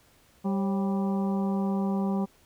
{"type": "harmonic tone with a mistuned harmonic", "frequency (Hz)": 196, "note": "G3", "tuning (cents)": 0, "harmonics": [1, 2, 3, 4, 5, 6], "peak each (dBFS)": [-25, -35, -39, -38, -41, -46], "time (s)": [0.44, 2.26], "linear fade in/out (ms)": 20, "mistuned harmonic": 3, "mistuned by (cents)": -120, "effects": ["pink hiss -61 dBFS RMS until 2.45 s"]}